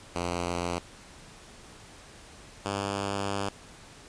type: tone pair in turn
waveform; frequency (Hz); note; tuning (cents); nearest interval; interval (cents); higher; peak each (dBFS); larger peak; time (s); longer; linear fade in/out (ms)
5% pulse; 87.31 / 99.48; F2 / G2; 0 / +26; major second; 226; second; -18; neither; 0.15-0.79 / 2.65-3.49; second; 5
effects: pink hiss -50 dBFS RMS until 4.08 s + resampled to 22050 Hz